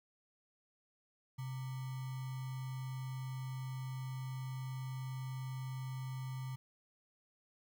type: tone with sample-and-hold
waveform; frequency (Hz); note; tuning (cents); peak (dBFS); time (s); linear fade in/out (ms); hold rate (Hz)
sine; 130.2; C3; -8; -39; 1.38-6.56; 10; 1050
effects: none